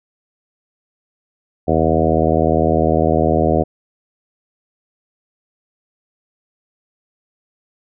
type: harmonic tone with a mistuned harmonic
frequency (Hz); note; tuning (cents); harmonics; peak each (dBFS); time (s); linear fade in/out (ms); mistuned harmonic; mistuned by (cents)
79.9; D#2; +47; 1 / 2 / 3 / 4 / 5 / 6 / 7 / 8 / 9; -21 / -21 / -21 / -21 / -21 / -21 / -21 / -21 / -21; 1.67-3.64; 20; 1; +31
effects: none